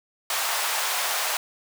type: high-pass noise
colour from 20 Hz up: pink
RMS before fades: -26 dBFS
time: 0.3-1.37 s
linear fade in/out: 2 ms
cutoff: 690 Hz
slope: 24 dB/octave
effects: none